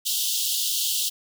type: high-pass noise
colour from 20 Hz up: pink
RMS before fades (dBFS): -25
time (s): 0.05-1.1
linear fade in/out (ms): 20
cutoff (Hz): 2900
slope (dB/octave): 96
effects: none